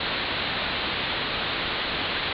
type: low-pass noise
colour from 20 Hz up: white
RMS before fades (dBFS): -28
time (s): 0-2.33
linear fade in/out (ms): 5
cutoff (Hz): 4200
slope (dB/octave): 96
effects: none